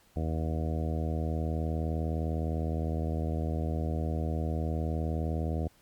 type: harmonic tone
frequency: 79.7 Hz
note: D#2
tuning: 42 cents sharp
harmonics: 1 / 2 / 3 / 4 / 5 / 6 / 7 / 8 / 9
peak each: -30 / -35 / -38 / -40 / -44 / -42 / -44 / -44 / -44 dBFS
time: 0.16-5.68 s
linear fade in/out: 5 ms
effects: pink hiss -63 dBFS RMS until 5.81 s + MP3 96 kbps